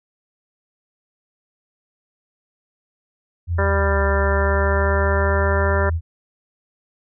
sine linear two-way sweep, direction down then up, 87.31 to 73.9 to 82.7 Hz, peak -18 dBFS, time 3.47-6.01 s, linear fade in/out 50 ms, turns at 4.03 s
harmonic tone, 197.5 Hz, G3, 13 cents sharp, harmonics 1 / 2 / 3 / 4 / 5 / 6 / 7 / 8 / 9, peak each -30 / -24 / -23 / -34 / -26 / -33 / -27 / -30 / -27 dBFS, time 3.58-5.9 s, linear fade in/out 10 ms
effects none

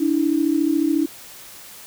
sine tone pair together, 290 / 324.1 Hz, D4 / E4, -22 / -29 cents, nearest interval major second, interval 193 cents, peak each -19 / -19 dBFS, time 0-1.06 s, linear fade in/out 10 ms, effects white hiss -41 dBFS RMS until 1.86 s

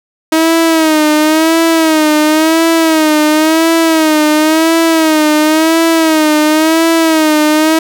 sawtooth tone with vibrato, 316.4 Hz, D#4, 29 cents sharp, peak -3 dBFS, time 0.32-7.79 s, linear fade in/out 5 ms, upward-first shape sine, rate 0.95 Hz, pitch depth 72 cents each way, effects none

